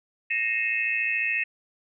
sine tone cluster, 1855 / 2146 / 2546 / 2660 Hz, A#6 / C7 / D#7 / E7, -9 / +43 / +39 / +15 cents, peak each -29 / -32 / -27 / -29 dBFS, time 0.3-1.44 s, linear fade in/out 10 ms, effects none

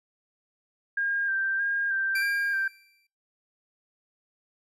sine tone with vibrato, 1594 Hz, G6, 28 cents sharp, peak -24 dBFS, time 0.97-2.68 s, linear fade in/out 5 ms, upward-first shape square, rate 1.6 Hz, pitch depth 25 cents each way
30% pulse tone with exponential decay, 2349 Hz, D7, in tune, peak -26 dBFS, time 2.15-3.07 s, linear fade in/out 5 ms, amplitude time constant 200 ms
effects noise-tail reverb RT60 0.5 s tail -25 dB re dry + resampled to 32000 Hz

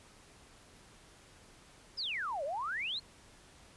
sine exponential two-way sweep, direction down then up, 5350 to 534 to 4397 Hz, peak -34 dBFS, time 1.97-3 s, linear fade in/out 20 ms, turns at 2.44 s, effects pink hiss -59 dBFS RMS until 3.76 s + resampled to 24000 Hz

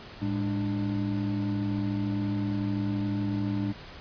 triangle tone cluster, 109.3 / 203.5 / 296.5 Hz, A2 / G#3 / D4, -11 / -35 / +17 cents, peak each -29 dBFS, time 0.21-3.73 s, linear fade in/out 20 ms, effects pink hiss -45 dBFS RMS until 4 s + resampled to 11025 Hz

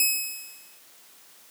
5% pulse tone with exponential decay, 2561 Hz, D#7, 49 cents sharp, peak -8 dBFS, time 0-0.79 s, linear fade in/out 2 ms, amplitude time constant 170 ms, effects white hiss -53 dBFS RMS until 1.5 s + high-pass 200 Hz 12 dB/octave

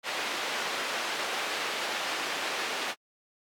white band-pass noise, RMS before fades -33 dBFS, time 0.03-2.95 s, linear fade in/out 50 ms, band 380 to 3000 Hz, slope 12 dB/octave, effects AAC 64 kbps

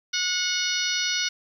harmonic tone, 730 Hz, F#5, 24 cents flat, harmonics 2 / 3 / 4 / 5 / 6 / 7 / 8, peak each -31 / -31 / -31 / -31 / -31 / -31 / -31 dBFS, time 0.13-1.29 s, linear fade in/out 10 ms, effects 9-bit

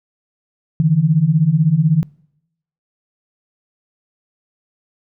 sine beating tone pair, 146.83 / 162.83 Hz, D3 / E3, 0 / -21 cents, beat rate 16 Hz, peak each -15 / -13 dBFS, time 0.8-2.03 s, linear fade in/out 0 ms, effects noise-tail reverb RT60 0.8 s tail -25 dB re dry

